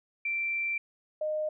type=tone pair in turn; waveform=sine; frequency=2349 / 614.7 Hz; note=D7 / D#5; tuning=0 / -21 cents; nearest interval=octave + major seventh; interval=2321 cents; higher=first; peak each=-28 dBFS; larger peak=neither; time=0.25-0.78 / 1.21-1.49 s; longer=first; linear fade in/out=5 ms; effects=none